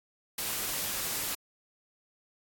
white noise, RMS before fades -33 dBFS, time 0.38-1.35 s, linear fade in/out 5 ms, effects AAC 64 kbps

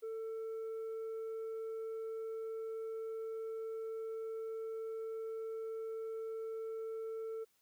sine tone with tanh clipping, 446.1 Hz, A4, 24 cents sharp, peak -40 dBFS, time 0.02-7.45 s, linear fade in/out 20 ms, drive 3 dB, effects white hiss -75 dBFS RMS until 7.61 s

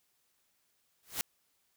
white noise with exponential growth, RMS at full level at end -30 dBFS, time 1.03-1.21 s, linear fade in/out 0 ms, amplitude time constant 37 ms, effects white hiss -75 dBFS RMS until 1.76 s

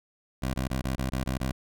15% pulse tone bursts, 65.41 Hz, C2, in tune, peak -21 dBFS, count 8, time 0.42-1.52 s, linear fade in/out 10 ms, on 120 ms, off 20 ms, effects none

